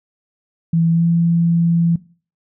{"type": "tone with pitch glide", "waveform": "sine", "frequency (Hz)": [165.8, 168.7], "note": ["E3", "E3"], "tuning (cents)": [10, 40], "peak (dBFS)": -12, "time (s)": [0.73, 1.96], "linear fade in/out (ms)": 5, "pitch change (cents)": 30, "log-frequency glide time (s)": [0.92, 1.04], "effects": ["noise-tail reverb RT60 0.4 s tail -19 dB re dry"]}